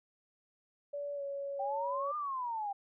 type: tone with pitch glide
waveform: sine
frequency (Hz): 574 to 559.3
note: D5 to C#5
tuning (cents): -40 to +15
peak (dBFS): -36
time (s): 0.93-2.12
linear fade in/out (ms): 10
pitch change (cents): -45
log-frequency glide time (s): 1.15-1.22
type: exponential two-way sweep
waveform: sine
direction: up then down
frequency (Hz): 770 to 1220 to 784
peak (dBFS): -34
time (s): 1.59-2.73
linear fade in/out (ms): 10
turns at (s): 2.16
effects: none